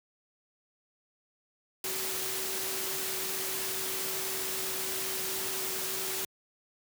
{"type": "tone in noise", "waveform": "sine", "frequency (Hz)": 380.1, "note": "F#4", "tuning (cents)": 47, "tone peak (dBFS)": -42, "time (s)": [1.84, 6.25], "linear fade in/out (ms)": 2, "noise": "white", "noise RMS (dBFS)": -34, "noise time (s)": [1.84, 6.25], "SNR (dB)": -11, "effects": ["high-pass 100 Hz 12 dB/octave"]}